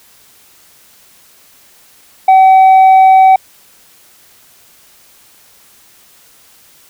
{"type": "tone with tanh clipping", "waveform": "sine", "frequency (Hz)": 761, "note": "F#5", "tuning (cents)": 48, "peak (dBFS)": -3, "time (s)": [2.28, 3.36], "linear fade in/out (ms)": 5, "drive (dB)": 3, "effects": ["white hiss -45 dBFS RMS until 6.89 s"]}